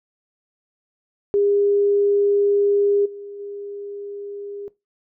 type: tone with level steps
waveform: sine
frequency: 405.1 Hz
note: G#4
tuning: 43 cents flat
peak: -15 / -33 / -30 dBFS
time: 1.34-4.68 s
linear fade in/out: 0 ms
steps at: 3.05 / 3.39 s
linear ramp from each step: 10 ms
effects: noise-tail reverb RT60 0.2 s tail -18 dB re dry